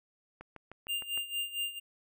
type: click train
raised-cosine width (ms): 0.5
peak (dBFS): -31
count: 6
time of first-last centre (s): 0.41-1.176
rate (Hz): 6.53
type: tone with tremolo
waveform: square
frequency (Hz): 2801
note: F7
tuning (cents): +4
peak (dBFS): -31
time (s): 0.88-1.8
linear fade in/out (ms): 20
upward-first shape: sine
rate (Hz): 4.4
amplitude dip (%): 80
effects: none